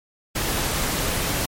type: noise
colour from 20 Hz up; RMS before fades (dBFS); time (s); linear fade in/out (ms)
pink; -24; 0.35-1.46; 10
effects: MP3 64 kbps